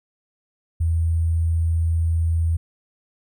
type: tone with sample-and-hold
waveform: sine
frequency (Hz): 82.41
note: E2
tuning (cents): 0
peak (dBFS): -17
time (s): 0.8-2.57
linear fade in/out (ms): 10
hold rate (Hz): 8820
effects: none